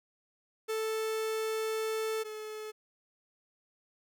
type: tone pair in turn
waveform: 45% pulse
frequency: 440 / 430.7 Hz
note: A4 / A4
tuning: 0 / -37 cents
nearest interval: unison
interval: 37 cents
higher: first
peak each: -31 / -39 dBFS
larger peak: first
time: 0.68-2.24 / 2.24-2.72 s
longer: first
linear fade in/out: 20 ms
effects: none